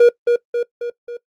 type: tone with echo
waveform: triangle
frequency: 477.4 Hz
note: A#4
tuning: 41 cents sharp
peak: -4 dBFS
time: 0-0.09 s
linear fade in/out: 5 ms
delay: 270 ms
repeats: 4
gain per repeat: -5 dB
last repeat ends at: 1.17 s
effects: noise-tail reverb RT60 0.1 s tail -20 dB re dry + Opus 24 kbps